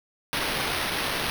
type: noise with sample-and-hold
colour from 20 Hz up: white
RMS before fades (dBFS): -28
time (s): 0.33-1.3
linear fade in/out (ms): 0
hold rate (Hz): 7350
effects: none